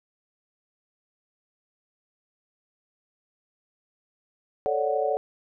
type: chord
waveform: sine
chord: D major seventh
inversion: second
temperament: equal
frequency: 440 / 554.4 / 587.3 / 740 Hz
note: A4 / C#5 / D5 / F#5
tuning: 0 / 0 / 0 / 0 cents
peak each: -28 dBFS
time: 4.66-5.17 s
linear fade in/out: 0 ms
effects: none